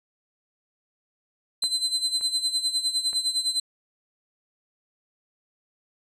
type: tone with tremolo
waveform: 35% pulse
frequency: 4055 Hz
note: B7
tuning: 45 cents sharp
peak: -19 dBFS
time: 1.62-3.6 s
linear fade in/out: 5 ms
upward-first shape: sine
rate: 9.8 Hz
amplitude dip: 75%
type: clicks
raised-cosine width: 0.5 ms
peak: -24 / -31 / -29 dBFS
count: 3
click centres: 1.638 / 2.211 / 3.131 s
effects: resampled to 32000 Hz